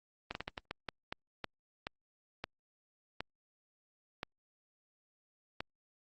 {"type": "slowing click train", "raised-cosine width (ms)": 0.3, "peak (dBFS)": -21, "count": 14, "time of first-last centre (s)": [0.31, 5.605], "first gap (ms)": 41, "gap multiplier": 1.34, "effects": ["Opus 24 kbps"]}